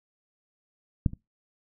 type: clicks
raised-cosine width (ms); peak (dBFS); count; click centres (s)
5; -10 / -26; 2; 1.062 / 1.134
effects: noise-tail reverb RT60 0.2 s tail -21 dB re dry